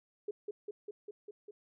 sine tone with echo, 414.3 Hz, G#4, 4 cents flat, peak -34 dBFS, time 0.28-0.31 s, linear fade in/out 5 ms, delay 200 ms, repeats 6, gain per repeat -2 dB, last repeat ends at 1.51 s, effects none

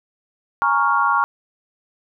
sine chord, Bb minor seventh, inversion third, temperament equal, 830.6 / 932.3 / 1108.7 / 1396.9 Hz, Ab5 / Bb5 / Db6 / F6, 0 / 0 / 0 / 0 cents, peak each -24 / -21 / -18 / -20 dBFS, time 0.62-1.24 s, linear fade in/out 0 ms, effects none

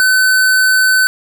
square tone, 1517 Hz, F#6, 43 cents sharp, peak -9 dBFS, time 0-1.07 s, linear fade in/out 0 ms, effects none

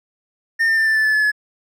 triangle tone with pitch steps, 1819 / 1802.3 / 1785.7 / 1769.3 / 1753 / 1736.9 / 1720.9 / 1705 Hz, A#6 / A6 / A6 / A6 / A6 / A6 / A6 / G#6, -43 / +41 / +25 / +9 / -7 / -23 / -39 / +45 cents, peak -12 dBFS, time 0.59-1.318 s, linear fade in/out 20 ms, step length 91 ms, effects none

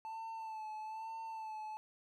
triangle tone with vibrato, 881 Hz, A5, 2 cents sharp, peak -40 dBFS, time 0.05-1.77 s, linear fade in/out 0 ms, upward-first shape sine, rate 1.1 Hz, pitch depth 39 cents each way, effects none

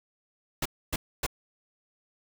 pink noise bursts, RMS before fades -29 dBFS, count 3, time 0.62-1.265 s, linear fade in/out 5 ms, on 35 ms, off 270 ms, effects none

